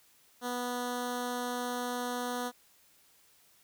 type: tone with notch filter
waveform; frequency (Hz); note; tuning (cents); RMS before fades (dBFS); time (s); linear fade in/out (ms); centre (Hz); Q
10% pulse; 245.6; B3; -9; -35; 0.41-2.52; 50; 2300; 1.8
effects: white hiss -64 dBFS RMS until 3.63 s